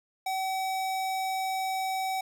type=tone; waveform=square; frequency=761 Hz; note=F#5; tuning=48 cents sharp; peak=-29 dBFS; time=0.26-2.21 s; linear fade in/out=5 ms; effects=none